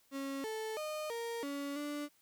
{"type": "tone with pitch steps", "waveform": "35% pulse", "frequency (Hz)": [273.8, 438.5, 613, 465.2, 282.3, 292.5], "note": ["C#4", "A4", "D#5", "A#4", "C#4", "D4"], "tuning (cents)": [-21, -6, -26, -4, 32, -7], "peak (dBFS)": -36, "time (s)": [0.11, 2.09], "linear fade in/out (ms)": 50, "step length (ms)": 330, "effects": ["white hiss -70 dBFS RMS until 2.21 s"]}